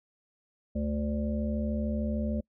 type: harmonic tone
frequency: 73.3 Hz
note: D2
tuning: 3 cents flat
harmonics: 1 / 3 / 5 / 7 / 8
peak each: -32 / -30 / -46 / -42 / -38 dBFS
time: 0.75-2.41 s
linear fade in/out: 10 ms
effects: noise-tail reverb RT60 0.1 s tail -26 dB re dry